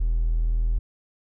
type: tone with hard clipping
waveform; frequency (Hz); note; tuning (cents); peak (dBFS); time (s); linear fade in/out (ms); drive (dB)
triangle; 40.82; E1; -16; -19; 0-0.79; 10; 2
effects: none